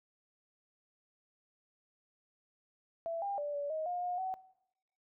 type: tone with pitch steps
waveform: sine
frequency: 666 / 800 / 584 / 574 / 629 / 712 / 716 / 753 Hz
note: E5 / G5 / D5 / D5 / D#5 / F5 / F5 / F#5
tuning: +18 / +35 / -10 / -40 / +19 / +33 / +43 / +30 cents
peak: -34 dBFS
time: 3.06-4.34 s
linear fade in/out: 0 ms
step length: 160 ms
effects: noise-tail reverb RT60 0.8 s tail -20 dB re dry